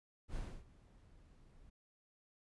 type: noise with ADSR envelope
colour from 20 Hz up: brown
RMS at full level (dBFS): -41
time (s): 0.28-1.7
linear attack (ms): 76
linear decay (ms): 270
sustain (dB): -21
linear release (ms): 8
effects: resampled to 24000 Hz